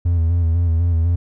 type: tone with vibrato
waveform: triangle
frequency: 84.2 Hz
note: E2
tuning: 37 cents sharp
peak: -11 dBFS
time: 0.05-1.16 s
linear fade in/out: 10 ms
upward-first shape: square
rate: 4 Hz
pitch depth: 45 cents each way
effects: tanh soft clip ceiling -7 dBFS